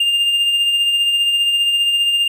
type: tone with tremolo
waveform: triangle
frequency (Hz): 2805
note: F7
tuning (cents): +7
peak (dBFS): -10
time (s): 0-2.28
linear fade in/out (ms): 5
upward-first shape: sine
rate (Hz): 15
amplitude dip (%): 35
effects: none